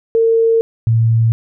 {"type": "tone pair in turn", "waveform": "sine", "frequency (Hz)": [454.5, 113.85], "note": ["A#4", "A#2"], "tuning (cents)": [-44, -40], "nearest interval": "2 octaves", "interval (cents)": 2396, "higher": "first", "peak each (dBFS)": -9, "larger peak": "neither", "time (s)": [[0.15, 0.61], [0.87, 1.32]], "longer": "first", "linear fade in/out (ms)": 0, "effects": []}